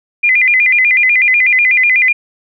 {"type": "tone with vibrato", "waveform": "sine", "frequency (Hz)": 2211, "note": "C#7", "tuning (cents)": -5, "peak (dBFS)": -7, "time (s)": [0.23, 2.13], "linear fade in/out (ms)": 10, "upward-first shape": "square", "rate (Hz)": 8.1, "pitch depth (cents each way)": 150, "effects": []}